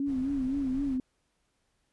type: tone with vibrato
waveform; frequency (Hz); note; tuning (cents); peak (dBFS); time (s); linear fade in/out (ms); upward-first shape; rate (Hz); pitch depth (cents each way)
sine; 269.4; C#4; -49; -27; 0-1; 2; sine; 3.9; 90
type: noise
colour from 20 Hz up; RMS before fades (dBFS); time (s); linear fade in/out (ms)
brown; -43; 0.05-0.99; 50
effects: pink hiss -75 dBFS RMS until 1.92 s + resampled to 24000 Hz